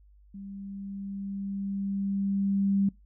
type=tone with level ramp; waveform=sine; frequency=197.4 Hz; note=G3; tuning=12 cents sharp; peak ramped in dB=-39 to -21 dBFS; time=0.34-2.89 s; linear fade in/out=5 ms; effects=noise-tail reverb RT60 0.2 s tail -24 dB re dry + added 50 Hz sine -54 dBFS peak until 3.05 s